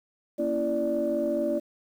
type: tone cluster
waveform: sine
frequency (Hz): 234.8 / 279.2 / 333.7 / 587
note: A#3 / C#4 / E4 / D5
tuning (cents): +13 / +13 / +21 / -1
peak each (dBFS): -32 / -32 / -29 / -26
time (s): 0.38-1.6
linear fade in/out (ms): 20
effects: tanh soft clip ceiling -16 dBFS + 9-bit